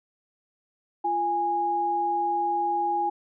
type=tone pair together; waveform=sine; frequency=345 / 825 Hz; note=F4 / G#5; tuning=-21 / -12 cents; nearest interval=octave + minor third; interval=1509 cents; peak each=-32 / -23 dBFS; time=1.04-3.1 s; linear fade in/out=10 ms; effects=none